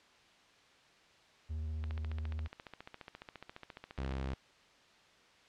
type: tone with vibrato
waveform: triangle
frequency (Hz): 78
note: D#2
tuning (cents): +5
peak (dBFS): -34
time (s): 1.49-2.48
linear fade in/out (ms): 20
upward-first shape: triangle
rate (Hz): 15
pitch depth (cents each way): 36
type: click train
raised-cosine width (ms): 0.3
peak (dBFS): -30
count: 34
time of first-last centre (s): 1.84-4.116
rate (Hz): 14.5
type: tone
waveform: sawtooth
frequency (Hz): 66.5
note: C2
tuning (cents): +29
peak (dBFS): -32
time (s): 3.98-4.34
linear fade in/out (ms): 0
effects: white hiss -63 dBFS RMS until 5.48 s + low-pass 4000 Hz 12 dB/octave